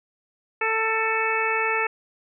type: harmonic tone with a mistuned harmonic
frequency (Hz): 444.4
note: A4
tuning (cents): +17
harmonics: 1 / 2 / 3 / 4 / 5 / 6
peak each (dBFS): -28 / -28 / -28 / -28 / -28 / -28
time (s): 0.61-1.87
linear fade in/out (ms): 5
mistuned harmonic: 6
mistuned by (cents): -33
effects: none